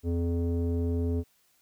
square tone with low-pass filter, 85 Hz, F2, 46 cents flat, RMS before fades -28 dBFS, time 0.03-1.24 s, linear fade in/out 50 ms, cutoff 370 Hz, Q 3.4, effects white hiss -67 dBFS RMS until 1.61 s

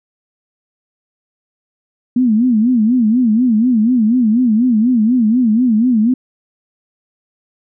sine tone with vibrato, 233.1 Hz, A#3, in tune, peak -9 dBFS, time 2.16-6.14 s, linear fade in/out 5 ms, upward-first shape sine, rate 4.1 Hz, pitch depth 170 cents each way, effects none

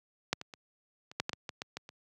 clicks, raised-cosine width 0.2 ms, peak -10 / -23 / -28 / -30 / -12 / -15 / -18 / -20 / -20 / -21 / -29 dBFS, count 11, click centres 0.33 / 0.414 / 0.538 / 1.115 / 1.2 / 1.294 / 1.332 / 1.492 / 1.619 / 1.77 / 1.891 s, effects high-pass 100 Hz 12 dB/octave

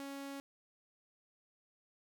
sawtooth tone, 277.2 Hz, C#4, in tune, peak -39 dBFS, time 0-0.4 s, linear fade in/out 0 ms, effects none

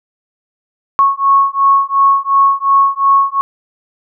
sine beating tone pair, 1100 / 1102.8 Hz, C#6 / C#6, -14 / -9 cents, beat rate 2.8 Hz, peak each -11 dBFS, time 0.99-3.41 s, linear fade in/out 0 ms, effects none

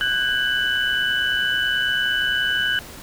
sine tone cluster, 1498 / 1627 / 2984 Hz, F#6 / G#6 / F#7, +21 / -36 / +14 cents, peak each -23 dBFS, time 0.01-2.79 s, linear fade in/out 0 ms, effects pink hiss -39 dBFS RMS until 3.02 s

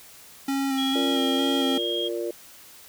square tone with vibrato, 270.6 Hz, C#4, 42 cents flat, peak -24 dBFS, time 0.48-1.78 s, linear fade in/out 5 ms, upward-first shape square, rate 2.2 Hz, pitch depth 18 cents each way
sine tone with pitch glide, 3322 to 3248 Hz, G#7 to G#7, 0 to -39 cents, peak -27 dBFS, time 0.77-2.09 s, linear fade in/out 20 ms, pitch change -39 cents, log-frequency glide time 1.05-1.2 s
harmonic tone, 116.54 Hz, A#2, in tune, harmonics 3 / 4 / 5, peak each -29 / -31 / -33 dBFS, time 0.95-2.31 s, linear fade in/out 5 ms
effects white hiss -48 dBFS RMS until 2.88 s

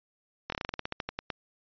slowing click train, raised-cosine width 0.3 ms, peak -16 dBFS, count 15, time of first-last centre 0.5-1.302 s, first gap 23 ms, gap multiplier 1.13, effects resampled to 11025 Hz

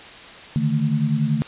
sine tone cluster, 144.6 / 155 / 222.4 Hz, D3 / D#3 / A3, -27 / -6 / +19 cents, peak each -22 dBFS, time 0.56-1.42 s, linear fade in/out 0 ms, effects white hiss -40 dBFS RMS until 1.47 s + resampled to 8000 Hz

